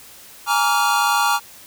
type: chord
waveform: square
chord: Bb dominant seventh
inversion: third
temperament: equal with one note detuned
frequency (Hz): 830.6 / 932.3 / 1151.1 / 1396.9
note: Ab5 / Bb5 / D6 / F6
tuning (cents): 0 / 0 / -35 / 0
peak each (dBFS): -22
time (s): 0.46-1.4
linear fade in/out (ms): 50
effects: white hiss -43 dBFS RMS until 1.66 s